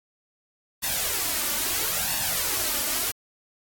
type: noise with flanger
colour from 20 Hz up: white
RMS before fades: -26 dBFS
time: 0.82-3.12 s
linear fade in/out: 20 ms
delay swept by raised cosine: 1.1 to 3.4 ms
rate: 0.75 Hz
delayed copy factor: +0.7
effects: AAC 64 kbps